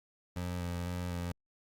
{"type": "tone with vibrato", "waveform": "25% pulse", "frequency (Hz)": 88.2, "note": "F2", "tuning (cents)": 18, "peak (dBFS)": -31, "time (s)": [0.36, 1.32], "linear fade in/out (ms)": 5, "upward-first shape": "square", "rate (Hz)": 2, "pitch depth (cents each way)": 15, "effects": ["Opus 48 kbps"]}